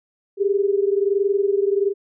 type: tone pair together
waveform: sine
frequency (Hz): 393.1 / 414.4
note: G4 / G#4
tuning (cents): +5 / -4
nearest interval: minor second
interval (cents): 91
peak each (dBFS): -18 / -21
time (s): 0.37-1.94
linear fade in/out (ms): 50
effects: none